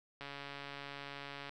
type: click train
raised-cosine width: 0.3 ms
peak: -29 dBFS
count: 182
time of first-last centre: 0.21-1.494 s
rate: 141 Hz
effects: none